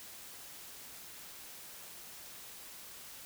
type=silence; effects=white hiss -50 dBFS RMS until 3.25 s